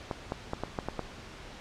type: clicks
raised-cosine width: 1 ms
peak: -17 dBFS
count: 7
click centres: 0.112 / 0.321 / 0.534 / 0.636 / 0.788 / 0.886 / 0.993 s
effects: pink hiss -46 dBFS RMS until 1.6 s + low-pass 5000 Hz 12 dB/octave

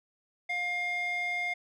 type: tone with band-pass filter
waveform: square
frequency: 708 Hz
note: F5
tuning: 23 cents sharp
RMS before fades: -32 dBFS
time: 0.49-1.54 s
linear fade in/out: 10 ms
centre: 1900 Hz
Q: 4
effects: none

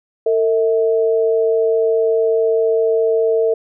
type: tone pair together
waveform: sine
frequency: 452.4 / 644 Hz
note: A4 / E5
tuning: +48 / -41 cents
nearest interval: tritone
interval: 611 cents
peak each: -13 / -20 dBFS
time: 0.26-3.54 s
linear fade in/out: 5 ms
effects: none

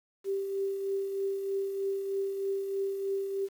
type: tone with tremolo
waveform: sine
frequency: 392 Hz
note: G4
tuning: in tune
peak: -27 dBFS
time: 0.24-3.49 s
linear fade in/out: 50 ms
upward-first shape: triangle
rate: 3.2 Hz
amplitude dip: 50%
effects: 9-bit

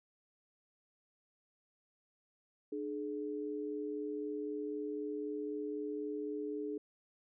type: tone pair together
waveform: sine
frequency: 299.2 / 423.1 Hz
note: D4 / G#4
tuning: +32 / +32 cents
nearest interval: tritone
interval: 600 cents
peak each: -40 / -39 dBFS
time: 2.72-6.78 s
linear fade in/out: 5 ms
effects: none

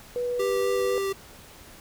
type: tone with pitch glide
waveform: sine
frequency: 488.6 to 491.4 Hz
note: B4 to B4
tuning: -19 to -9 cents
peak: -25 dBFS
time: 0.16-0.98 s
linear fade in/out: 0 ms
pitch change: +10 cents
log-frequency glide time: 0.48-0.81 s
type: tone with vibrato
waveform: square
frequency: 392 Hz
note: G4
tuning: in tune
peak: -26 dBFS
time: 0.39-1.13 s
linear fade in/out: 10 ms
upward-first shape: sine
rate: 3.9 Hz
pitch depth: 8 cents each way
effects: pink hiss -48 dBFS RMS until 1.8 s

